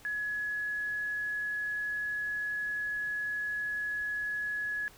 sine tone, 1689 Hz, G#6, 29 cents sharp, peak -31 dBFS, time 0.05-4.88 s, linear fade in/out 0 ms, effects pink hiss -56 dBFS RMS until 4.97 s

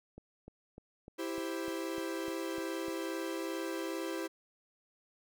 click train, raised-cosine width 2 ms, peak -35 dBFS, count 10, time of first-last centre 0.18-2.883 s, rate 3.33 Hz
45% pulse chord, C major, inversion first, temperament equal, 329.6 / 392 / 523.3 Hz, E4 / G4 / C5, 0 / 0 / 0 cents, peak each -38 / -41 / -42 dBFS, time 1.18-4.28 s, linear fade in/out 20 ms
effects none

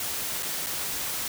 white noise with dropouts, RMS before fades -31 dBFS, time 0-1.28 s, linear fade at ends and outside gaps 2 ms, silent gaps 0.426-0.429 / 0.663-0.667 s, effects none

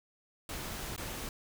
pink noise with dropouts, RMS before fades -40 dBFS, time 0.49-1.29 s, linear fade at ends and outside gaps 2 ms, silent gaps 0.963-0.978 s, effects none

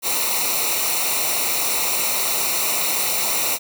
white noise with comb filter, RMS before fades -21 dBFS, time 0.02-3.59 s, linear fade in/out 50 ms, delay 0.61 ms, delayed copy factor -0.75, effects none

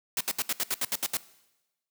white noise bursts, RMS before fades -28 dBFS, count 10, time 0.17-1.17 s, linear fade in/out 2 ms, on 37 ms, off 70 ms, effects noise-tail reverb RT60 1.0 s tail -19 dB re dry + high-pass 150 Hz 12 dB/octave

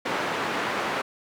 white band-pass noise, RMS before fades -28 dBFS, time 0.05-1.02 s, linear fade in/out 10 ms, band 200 to 1600 Hz, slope 12 dB/octave, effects none

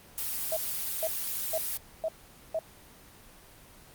blue noise, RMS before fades -33 dBFS, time 0.18-1.77 s, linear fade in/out 0 ms
sine tone bursts, 643 Hz, E5, 43 cents flat, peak -27 dBFS, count 5, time 0.52-2.59 s, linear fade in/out 2 ms, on 46 ms, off 460 ms
effects pink hiss -53 dBFS RMS until 3.94 s + Opus 24 kbps

